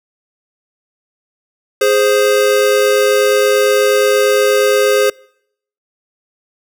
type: tone pair together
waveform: square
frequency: 414.8 / 523.3 Hz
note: G#4 / C5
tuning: -2 / 0 cents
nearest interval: major third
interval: 402 cents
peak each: -13 dBFS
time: 1.81-5.1 s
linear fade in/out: 5 ms
effects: noise-tail reverb RT60 0.7 s tail -26 dB re dry